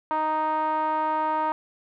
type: tone with low-pass filter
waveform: 5% pulse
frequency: 311.1 Hz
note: D#4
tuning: in tune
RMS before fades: -25 dBFS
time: 0.11-1.52 s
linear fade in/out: 0 ms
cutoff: 1000 Hz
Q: 4.8
effects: none